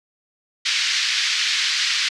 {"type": "band-pass noise", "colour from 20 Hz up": "white", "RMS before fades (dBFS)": -21, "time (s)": [0.65, 2.09], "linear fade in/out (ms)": 10, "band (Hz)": [1700, 5200], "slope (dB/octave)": 24, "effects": ["low-pass 9000 Hz 12 dB/octave"]}